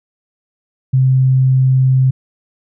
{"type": "tone", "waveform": "sine", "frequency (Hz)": 130.81, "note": "C3", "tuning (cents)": 0, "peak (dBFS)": -8, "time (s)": [0.93, 2.11], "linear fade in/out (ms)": 10, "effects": []}